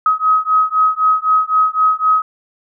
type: beating tone pair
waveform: sine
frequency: 1267 / 1270.9 Hz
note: D#6 / D#6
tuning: +31 / +36 cents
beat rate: 3.9 Hz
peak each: -14 dBFS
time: 0.06-2.22 s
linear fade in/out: 2 ms
effects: none